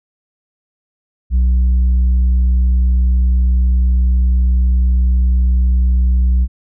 sine tone with tanh clipping, 62 Hz, B1, 7 cents sharp, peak -10 dBFS, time 1.3-6.48 s, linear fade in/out 50 ms, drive 3 dB, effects none

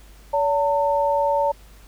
sine tone pair together, 570.4 / 900 Hz, C#5 / A5, +49 / +39 cents, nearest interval minor sixth, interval 790 cents, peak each -20 dBFS, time 0.33-1.52 s, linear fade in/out 10 ms, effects added 50 Hz sine -45 dBFS peak until 1.87 s + pink hiss -52 dBFS RMS until 1.87 s

